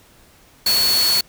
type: tone in noise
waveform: sine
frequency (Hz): 4400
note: C#8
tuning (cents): -14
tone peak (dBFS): -15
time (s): 0.66-1.21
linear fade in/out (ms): 5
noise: white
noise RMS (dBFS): -22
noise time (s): 0.66-1.21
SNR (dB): +4
effects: pink hiss -51 dBFS RMS until 1.28 s